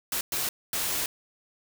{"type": "noise bursts at uneven times", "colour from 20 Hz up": "white", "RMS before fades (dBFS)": -29, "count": 3, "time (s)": [[0.12, 0.21], [0.32, 0.49], [0.73, 1.06]], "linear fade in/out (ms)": 2, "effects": []}